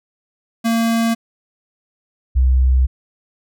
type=tone pair in turn; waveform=square / sine; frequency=228.8 / 64.2 Hz; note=A#3 / C2; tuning=-32 / -32 cents; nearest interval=octave + minor seventh; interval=2200 cents; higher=first; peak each=-15 / -10 dBFS; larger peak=second; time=0.64-1.15 / 2.35-2.87 s; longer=second; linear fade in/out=20 ms; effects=none